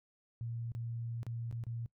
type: tone with dropouts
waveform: sine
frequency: 116.54 Hz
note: A#2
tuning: in tune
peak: -37 dBFS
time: 0.41-1.86 s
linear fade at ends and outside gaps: 0 ms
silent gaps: 0.719-0.75 / 1.231-1.266 / 1.512-1.526 / 1.638-1.667 s
effects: noise-tail reverb RT60 0.1 s tail -22 dB re dry